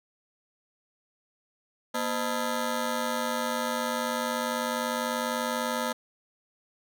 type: ring-modulated tone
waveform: 15% pulse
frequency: 376.2 Hz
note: F#4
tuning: 29 cents sharp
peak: -18 dBFS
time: 1.94-5.93 s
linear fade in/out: 10 ms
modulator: 138 Hz
effects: none